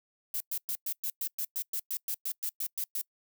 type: noise bursts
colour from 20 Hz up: violet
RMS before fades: -33 dBFS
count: 16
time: 0.34-3.014 s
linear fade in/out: 2 ms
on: 64 ms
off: 110 ms
effects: noise-tail reverb RT60 0.1 s tail -25 dB re dry